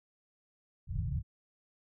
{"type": "low-pass noise", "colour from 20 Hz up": "white", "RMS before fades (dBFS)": -34, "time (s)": [0.87, 1.23], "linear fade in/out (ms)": 50, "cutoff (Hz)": 160, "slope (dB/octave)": 96, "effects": []}